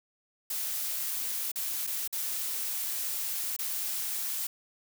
blue noise with dropouts, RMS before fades -33 dBFS, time 0.5-4.47 s, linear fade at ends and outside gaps 5 ms, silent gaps 1.517-1.557 / 1.868-1.873 / 2.077-2.126 / 3.565-3.589 s, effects none

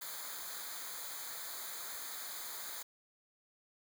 white noise with comb filter, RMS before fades -44 dBFS, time 0.01-2.83 s, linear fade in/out 10 ms, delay 0.36 ms, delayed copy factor -0.9, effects none

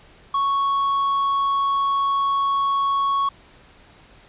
sine tone with hard clipping, 1108.7 Hz, C#6, in tune, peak -19 dBFS, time 0.34-3.29 s, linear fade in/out 5 ms, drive 3 dB, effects pink hiss -50 dBFS RMS until 4.28 s + resampled to 8000 Hz

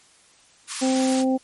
white high-pass noise, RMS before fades -29 dBFS, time 0.67-1.25 s, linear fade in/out 50 ms, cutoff 930 Hz, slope 96 dB/octave
harmonic tone, 261.2 Hz, C4, 3 cents flat, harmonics 1 / 2 / 3, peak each -19 / -25 / -29 dBFS, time 0.81-1.38 s, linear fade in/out 20 ms
effects white hiss -55 dBFS RMS until 1.43 s + MP3 48 kbps

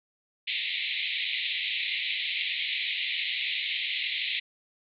pink band-pass noise, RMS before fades -31 dBFS, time 0.47-4.4 s, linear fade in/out 10 ms, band 2000 to 4000 Hz, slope 96 dB/octave, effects none

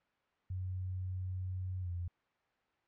sine tone with pitch glide, 92.5 to 87.66 Hz, F#2 to F2, 0 to +7 cents, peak -36 dBFS, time 0.5-2.08 s, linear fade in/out 5 ms, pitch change -93 cents, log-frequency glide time 1.81-1.9 s, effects white hiss -75 dBFS RMS until 2.87 s + low-pass 2000 Hz 12 dB/octave

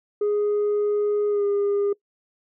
sine tone with pitch glide, 414.9 to 405 Hz, G#4 to G#4, -2 to -43 cents, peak -17 dBFS, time 0.21-1.93 s, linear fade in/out 5 ms, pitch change -41 cents, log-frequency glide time 1.29-1.44 s, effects noise-tail reverb RT60 0.1 s tail -23 dB re dry + tanh soft clip ceiling -18 dBFS

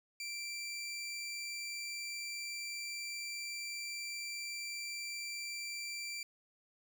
20% pulse tone, 2349 Hz, D7, in tune, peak -35 dBFS, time 0.2-6.23 s, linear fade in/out 2 ms, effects none

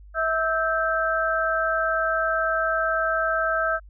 sine tone cluster, 648 / 1304 / 1566 Hz, E5 / E6 / G6, -30 / -19 / -2 cents, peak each -25 dBFS, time 0.14-3.8 s, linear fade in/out 50 ms, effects added 50 Hz sine -43 dBFS peak until 3.89 s

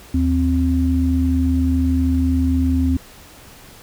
sine tone pair together, 77.94 / 261.6 Hz, D#2 / C4, +4 / 0 cents, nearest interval octave + major sixth, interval 2096 cents, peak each -17 dBFS, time 0.14-2.97 s, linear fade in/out 5 ms, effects pink hiss -43 dBFS RMS until 3.82 s

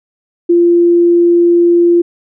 sine tone, 345 Hz, F4, 21 cents flat, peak -5 dBFS, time 0.49-2.02 s, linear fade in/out 10 ms, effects none

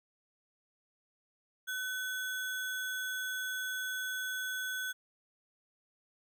sine tone with sample-and-hold, 1510 Hz, F#6, 35 cents sharp, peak -34 dBFS, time 1.67-4.93 s, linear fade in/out 20 ms, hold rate 4900 Hz, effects none

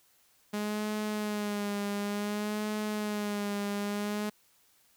sawtooth tone with vibrato, 207.7 Hz, G#3, in tune, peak -27 dBFS, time 0.53-4.3 s, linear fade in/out 10 ms, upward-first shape sine, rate 0.56 Hz, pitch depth 40 cents each way, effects white hiss -66 dBFS RMS until 4.96 s

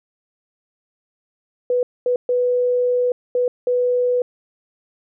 sine tone bursts at uneven times, 493.9 Hz, B4, in tune, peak -15 dBFS, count 5, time 1.7-1.83 / 2.06-2.16 / 2.29-3.12 / 3.35-3.48 / 3.67-4.22 s, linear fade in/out 2 ms, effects none

